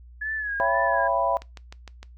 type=tone with vibrato; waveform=sine; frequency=1693 Hz; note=G#6; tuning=33 cents sharp; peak=-26 dBFS; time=0.21-1.08 s; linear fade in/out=10 ms; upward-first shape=sine; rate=2.1 Hz; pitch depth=69 cents each way
type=chord; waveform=sine; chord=C# half-diminished seventh; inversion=none; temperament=equal with one note detuned; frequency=554.4 / 671.9 / 784 / 987.8 Hz; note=C#5 / E5 / G5 / B5; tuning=0 / +33 / 0 / 0 cents; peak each=-27 / -25 / -29 / -25 dBFS; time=0.6-1.37 s; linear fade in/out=0 ms
type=click train; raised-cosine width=0.2 ms; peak=-23 dBFS; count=5; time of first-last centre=1.42-2.03 s; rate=6.56 Hz
effects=noise-tail reverb RT60 0.2 s tail -20 dB re dry + added 60 Hz sine -44 dBFS peak until 2.17 s